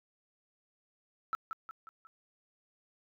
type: tone with echo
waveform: sine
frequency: 1318.5 Hz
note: E6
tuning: in tune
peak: -29 dBFS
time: 1.33-1.35 s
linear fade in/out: 0 ms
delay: 180 ms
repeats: 4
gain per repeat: -6 dB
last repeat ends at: 2.07 s
effects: tanh soft clip ceiling -25 dBFS